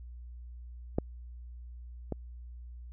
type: clicks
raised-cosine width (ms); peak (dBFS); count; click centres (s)
2; -14 / -20; 2; 0.985 / 2.123
effects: added 60 Hz sine -43 dBFS peak until 2.92 s